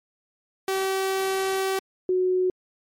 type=tone pair in turn; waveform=sawtooth / sine; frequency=383.7 / 368.1 Hz; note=G4 / F#4; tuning=-37 / -9 cents; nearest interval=minor second; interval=72 cents; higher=first; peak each=-19 dBFS; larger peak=neither; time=0.68-1.79 / 2.09-2.5 s; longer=first; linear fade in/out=2 ms; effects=MP3 64 kbps